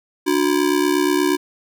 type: ring-modulated tone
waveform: square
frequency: 329.6 Hz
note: E4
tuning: in tune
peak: -13 dBFS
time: 0.26-1.37 s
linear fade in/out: 20 ms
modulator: 34.2 Hz
effects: none